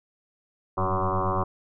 sine tone with frequency modulation, 562 Hz, C#5, 24 cents sharp, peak -22 dBFS, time 0.77-1.44 s, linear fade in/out 10 ms, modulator 94.4 Hz, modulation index 6.7, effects none

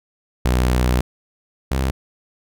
sawtooth tone pair in turn, 62.1 / 66 Hz, B1 / C2, +10 / +16 cents, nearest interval minor second, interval 106 cents, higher second, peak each -11 / -14 dBFS, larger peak first, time 0.45-1.01 / 1.71-1.91 s, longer first, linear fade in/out 5 ms, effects none

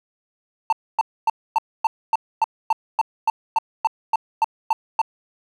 triangle tone bursts, 893 Hz, A5, 25 cents sharp, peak -12 dBFS, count 16, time 0.7-5.016 s, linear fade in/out 2 ms, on 26 ms, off 260 ms, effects none

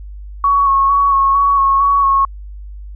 sine tone with vibrato, 1108.7 Hz, C#6, in tune, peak -9 dBFS, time 0.44-2.25 s, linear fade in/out 2 ms, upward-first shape square, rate 2.2 Hz, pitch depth 20 cents each way, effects added 50 Hz sine -28 dBFS peak until 2.95 s

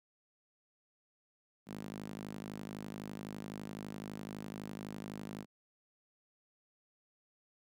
sawtooth tone with high-pass filter, 51.91 Hz, G#1, in tune, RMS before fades -45 dBFS, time 1.66-5.46 s, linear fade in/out 50 ms, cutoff 200 Hz, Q 2.4, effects none

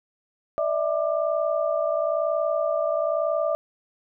sine tone cluster, 589 / 650 / 1190 Hz, D5 / E5 / D6, +5 / -24 / +22 cents, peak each -25 / -24 / -31 dBFS, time 0.58-3.55 s, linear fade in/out 0 ms, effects none

